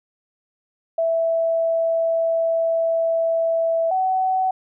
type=tone pair in turn; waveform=sine; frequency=659.3 / 752.8 Hz; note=E5 / F#5; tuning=0 / +30 cents; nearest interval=major second; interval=230 cents; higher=second; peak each=-17 dBFS; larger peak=neither; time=0.98-3.91 / 3.91-4.51 s; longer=first; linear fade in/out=5 ms; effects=none